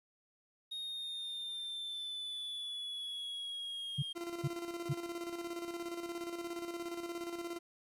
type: exponential sweep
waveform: triangle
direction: down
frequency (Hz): 3729 to 3220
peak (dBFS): -38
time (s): 0.71-4.13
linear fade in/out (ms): 10
type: tone bursts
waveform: sine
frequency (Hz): 140.8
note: C#3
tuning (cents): +27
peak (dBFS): -30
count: 3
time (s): 3.98-4.935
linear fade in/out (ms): 10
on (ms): 45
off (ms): 410
type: tone with tremolo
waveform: 40% pulse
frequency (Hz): 342.6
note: F4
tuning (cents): -33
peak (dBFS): -37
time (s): 4.15-7.59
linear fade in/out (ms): 20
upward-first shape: square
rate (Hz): 17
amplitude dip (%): 50
effects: resampled to 32000 Hz + 11-bit